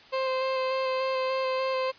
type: tone with vibrato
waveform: 30% pulse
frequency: 523.3 Hz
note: C5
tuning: in tune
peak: -23 dBFS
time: 0.12-1.92 s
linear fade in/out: 20 ms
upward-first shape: square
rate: 3.4 Hz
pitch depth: 11 cents each way
effects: white hiss -52 dBFS RMS until 1.98 s + resampled to 11025 Hz